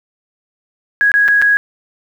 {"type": "tone with dropouts", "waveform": "sine", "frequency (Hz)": 1658, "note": "G#6", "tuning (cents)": -3, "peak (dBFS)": -8, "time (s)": [1.01, 1.57], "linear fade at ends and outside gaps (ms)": 0, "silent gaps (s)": [[1.117, 1.14], [1.28, 1.285], [1.416, 1.422]], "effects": ["7-bit"]}